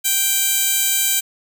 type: tone with high-pass filter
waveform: 15% pulse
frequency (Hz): 784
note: G5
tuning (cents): 0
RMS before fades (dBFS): -18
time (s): 0.04-1.21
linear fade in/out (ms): 20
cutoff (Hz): 5900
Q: 0.57
effects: none